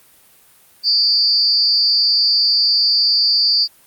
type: tone with amplitude modulation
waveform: sine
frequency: 4675 Hz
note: D8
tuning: 9 cents flat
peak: -8 dBFS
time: 0.83-3.68 s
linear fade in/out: 50 ms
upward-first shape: sine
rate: 292 Hz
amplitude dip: 80%
effects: white hiss -50 dBFS RMS until 3.86 s + Opus 32 kbps